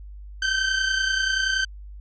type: tone pair together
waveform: sawtooth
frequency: 1537.5 / 1568 Hz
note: G6 / G6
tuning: -34 / 0 cents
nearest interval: unison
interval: 34 cents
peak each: -19 / -22 dBFS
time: 0.42-1.65 s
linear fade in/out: 5 ms
effects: added 50 Hz sine -37 dBFS peak until 2 s + resampled to 16000 Hz